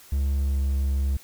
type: tone with pitch glide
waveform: triangle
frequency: 69.1 to 68.27 Hz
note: C#2 to C#2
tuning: -5 to -26 cents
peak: -19 dBFS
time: 0.12-1.17 s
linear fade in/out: 5 ms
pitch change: -21 cents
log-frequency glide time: 0.4-0.66 s
effects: white hiss -50 dBFS RMS until 1.23 s